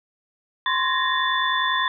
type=tone cluster; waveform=sine; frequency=1033 / 1083 / 1694 / 1846 / 3501 Hz; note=C6 / C#6 / G#6 / A#6 / A7; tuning=-22 / -41 / +34 / -17 / -9 cents; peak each=-23 / -31 / -29 / -25 / -26 dBFS; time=0.66-1.88 s; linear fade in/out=2 ms; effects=none